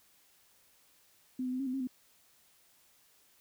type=tone with pitch steps; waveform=sine; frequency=255.9 / 252.8 / 255.8 / 272.5 / 254 / 269 / 253.7 Hz; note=C4 / B3 / C4 / C#4 / B3 / C4 / B3; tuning=-38 / +41 / -39 / -29 / +49 / +48 / +47 cents; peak=-32 dBFS; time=1.39-1.873 s; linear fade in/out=5 ms; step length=69 ms; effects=white hiss -66 dBFS RMS until 3.4 s